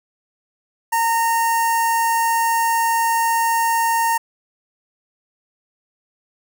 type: tone with notch filter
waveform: sawtooth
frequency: 919 Hz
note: A#5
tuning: 25 cents flat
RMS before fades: -18 dBFS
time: 0.92-4.18 s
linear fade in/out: 10 ms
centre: 3700 Hz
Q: 0.66
effects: none